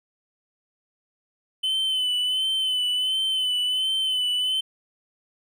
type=tone with vibrato; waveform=triangle; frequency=3035 Hz; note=F#7; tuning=43 cents sharp; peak=-20 dBFS; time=1.63-4.61 s; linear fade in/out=10 ms; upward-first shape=sine; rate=1.4 Hz; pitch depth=38 cents each way; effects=none